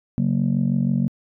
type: chord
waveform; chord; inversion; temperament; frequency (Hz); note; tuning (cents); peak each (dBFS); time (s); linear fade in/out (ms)
sine; F# major; second; just; 138.75 / 185 / 231.2; C#3 / F#3 / A#3; +2 / 0 / -14; -21; 0.18-1.08; 0
effects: tanh soft clip ceiling -11 dBFS